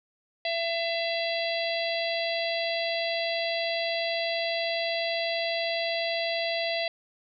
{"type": "harmonic tone", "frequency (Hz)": 671, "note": "E5", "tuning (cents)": 31, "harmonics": [1, 3, 4, 5, 6, 7], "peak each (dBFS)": [-29, -34, -35, -36, -37, -37], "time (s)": [0.45, 6.88], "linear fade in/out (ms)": 2, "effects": []}